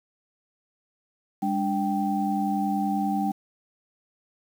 sine tone cluster, 202.1 / 292.6 / 781 Hz, G#3 / D4 / G5, -47 / -6 / -7 cents, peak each -26 / -29 / -27 dBFS, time 1.42-3.32 s, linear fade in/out 10 ms, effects 8-bit

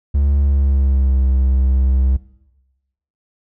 triangle tone with pitch glide, 70.6 to 65.49 Hz, C#2 to C2, +32 to +2 cents, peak -10 dBFS, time 0.14-2.17 s, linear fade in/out 10 ms, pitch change -130 cents, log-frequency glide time 0.39-1.22 s, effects noise-tail reverb RT60 1.0 s tail -19 dB re dry

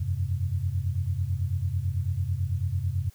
sine chord, F suspended second, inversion none, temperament equal with one note detuned, 87.31 / 96.37 / 130.81 Hz, F2 / G2 / C3, 0 / -29 / 0 cents, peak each -29 / -28 / -32 dBFS, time 0-3.1 s, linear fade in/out 10 ms, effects white hiss -59 dBFS RMS until 3.14 s

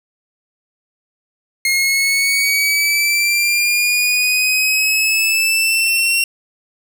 sawtooth linear sweep, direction up, 2143 to 2741 Hz, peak -10 dBFS, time 1.65-6.24 s, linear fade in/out 2 ms, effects none

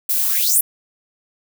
violet noise with high-pass filter sweep, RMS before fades -17 dBFS, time 0.09-0.61 s, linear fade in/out 5 ms, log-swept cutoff 250 to 12000 Hz, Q 6.8, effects none

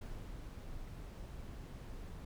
brown noise with ADSR envelope, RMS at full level -45 dBFS, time 0.01-2.25 s, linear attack 7 ms, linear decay 320 ms, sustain -2 dB, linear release 6 ms, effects none

